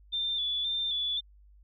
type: tone with vibrato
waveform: sine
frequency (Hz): 3515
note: A7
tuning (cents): -2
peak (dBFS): -28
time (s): 0.12-1.21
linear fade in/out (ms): 20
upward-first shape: square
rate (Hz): 1.9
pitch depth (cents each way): 35
effects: added 50 Hz sine -54 dBFS peak until 1.63 s